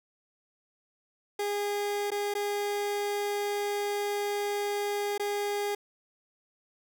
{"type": "tone with dropouts", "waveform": "30% pulse", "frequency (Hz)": 409.2, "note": "G#4", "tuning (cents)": -26, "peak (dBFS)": -26, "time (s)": [1.39, 5.75], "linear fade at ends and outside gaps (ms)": 5, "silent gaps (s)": [[2.105, 2.116], [2.34, 2.35], [5.179, 5.196]], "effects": []}